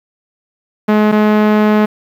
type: tone pair in turn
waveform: sawtooth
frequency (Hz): 212.2 / 212.2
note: G#3 / G#3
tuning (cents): +38 / +38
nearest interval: unison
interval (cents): 0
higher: neither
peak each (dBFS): -4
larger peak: neither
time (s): 0.88-1.12 / 1.12-1.86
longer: second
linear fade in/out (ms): 10
effects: low-pass 2000 Hz 12 dB/octave + 7-bit